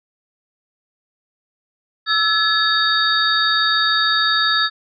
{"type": "tone cluster", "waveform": "sine", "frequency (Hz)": [1317, 1706, 3720, 4567], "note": ["E6", "G#6", "A#7", "D8"], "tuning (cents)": [-2, 46, -4, -49], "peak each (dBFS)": [-20, -19, -19, -22], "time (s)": [2.06, 4.7], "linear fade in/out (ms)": 50, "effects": []}